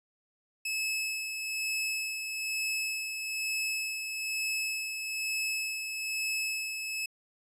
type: tone with tremolo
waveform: sawtooth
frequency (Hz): 2595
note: E7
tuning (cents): -28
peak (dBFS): -26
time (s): 0.65-7.06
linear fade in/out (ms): 5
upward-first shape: sine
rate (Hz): 1.1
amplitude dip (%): 45
effects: resampled to 32000 Hz